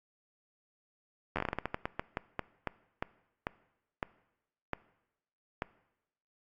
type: slowing click train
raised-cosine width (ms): 0.5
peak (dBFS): -17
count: 21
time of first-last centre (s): 1.36-5.621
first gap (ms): 11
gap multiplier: 1.26
effects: noise-tail reverb RT60 0.9 s tail -20 dB re dry + Opus 48 kbps